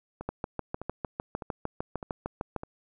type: two click trains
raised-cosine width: 1 ms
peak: -23 / -17 dBFS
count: 5 / 16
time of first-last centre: 0.21-2.634 / 0.29-2.563 s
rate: 1.65 / 6.6 Hz
effects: none